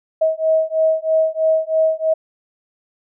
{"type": "beating tone pair", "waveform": "sine", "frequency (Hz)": [636, 639.1], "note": ["D#5", "D#5"], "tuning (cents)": [38, 46], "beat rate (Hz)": 3.1, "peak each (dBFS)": -17, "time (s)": [0.21, 2.14], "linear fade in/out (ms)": 10, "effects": []}